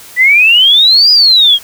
sine exponential two-way sweep, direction up then down, 1943 to 4978 to 3185 Hz, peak -3 dBFS, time 0.16-1.59 s, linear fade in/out 50 ms, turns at 1.11 s, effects white hiss -34 dBFS RMS until 1.63 s

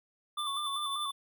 square tone with tremolo, 3520 Hz, A7, in tune, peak -34 dBFS, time 0.37-1.12 s, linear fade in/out 20 ms, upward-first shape sine, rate 11 Hz, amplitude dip 40%
sine tone with vibrato, 1149 Hz, D6, 38 cents flat, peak -34 dBFS, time 0.37-1.11 s, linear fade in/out 5 ms, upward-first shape square, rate 5.1 Hz, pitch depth 64 cents each way
effects none

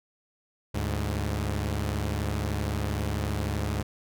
sawtooth tone pair together, 73.42 / 103.83 Hz, D2 / G#2, 0 / 0 cents, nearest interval tritone, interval 600 cents, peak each -26 dBFS, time 0.74-3.83 s, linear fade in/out 10 ms, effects none

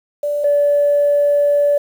sine tone pair in turn, 584 / 578.3 Hz, D5 / D5, -10 / -27 cents, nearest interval unison, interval 17 cents, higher first, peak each -16 / -10 dBFS, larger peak second, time 0.23-0.44 / 0.44-1.78 s, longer second, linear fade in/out 5 ms, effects tanh soft clip ceiling -6 dBFS + 7-bit

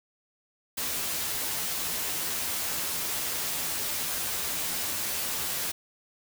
white noise with comb filter, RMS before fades -31 dBFS, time 0.77-5.72 s, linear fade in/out 10 ms, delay 12 ms, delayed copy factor +0.55, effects none

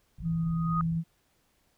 white low-pass noise, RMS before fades -42 dBFS, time 0.18-0.98 s, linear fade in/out 2 ms, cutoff 150 Hz, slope 48 dB/octave
sine tone, 164.81 Hz, E3, in tune, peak -26 dBFS, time 0.22-1.04 s, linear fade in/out 50 ms
sine tone with exponential growth, 1244.5 Hz, D#6, in tune, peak -25 dBFS, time 0.25-0.81 s, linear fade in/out 1 ms, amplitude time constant 120 ms
effects pink hiss -70 dBFS RMS until 1.77 s

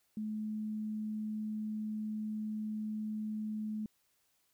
sine tone, 214.7 Hz, A3, 42 cents flat, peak -35 dBFS, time 0.17-3.86 s, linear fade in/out 2 ms, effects white hiss -75 dBFS RMS until 4.53 s

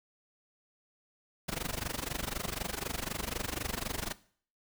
pink noise with amplitude modulation, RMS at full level -33 dBFS, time 1.48-4.13 s, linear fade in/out 10 ms, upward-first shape sine, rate 24 Hz, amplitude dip 95%, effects noise-tail reverb RT60 0.5 s tail -18 dB re dry

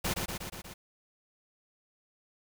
pink noise with echo, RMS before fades -31 dBFS, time 0.04-0.14 s, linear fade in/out 10 ms, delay 120 ms, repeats 5, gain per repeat -3 dB, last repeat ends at 0.74 s, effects none

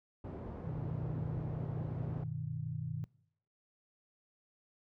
pink low-pass noise, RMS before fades -43 dBFS, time 0.24-2.24 s, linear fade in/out 5 ms, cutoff 600 Hz, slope 12 dB/octave
sine chord, G augmented, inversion none, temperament equal, 98 / 123.47 / 155.56 Hz, G2 / B2 / D#3, 0 / 0 / 0 cents, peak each -44 / -40 / -39 dBFS, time 0.67-3.04 s, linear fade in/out 0 ms
effects noise-tail reverb RT60 0.7 s tail -23 dB re dry + high-pass 60 Hz 12 dB/octave

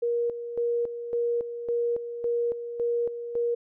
sine tone with tremolo, 473.4 Hz, A#4, 27 cents sharp, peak -23 dBFS, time 0.02-3.55 s, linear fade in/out 10 ms, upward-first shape square, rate 1.8 Hz, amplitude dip 65%, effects none

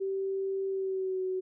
sine tone with pitch glide, 387.3 to 373.2 Hz, G4 to F#4, -21 to +15 cents, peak -29 dBFS, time 0-1.41 s, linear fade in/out 20 ms, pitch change -64 cents, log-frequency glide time 0.68-1.22 s, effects none

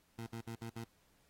20% pulse tone bursts, 115 Hz, A#2, 23 cents flat, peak -37 dBFS, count 5, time 0.18-0.845 s, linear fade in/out 10 ms, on 89 ms, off 55 ms, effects pink hiss -72 dBFS RMS until 1.29 s + AAC 48 kbps

